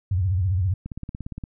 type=tone with vibrato; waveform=sine; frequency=92.5 Hz; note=F#2; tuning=in tune; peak=-19 dBFS; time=0.11-0.74 s; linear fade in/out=5 ms; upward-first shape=sine; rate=15 Hz; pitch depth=160 cents each way
type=click train; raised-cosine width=5 ms; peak=-20 dBFS; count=11; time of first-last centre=0.86-1.438 s; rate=17.3 Hz
effects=none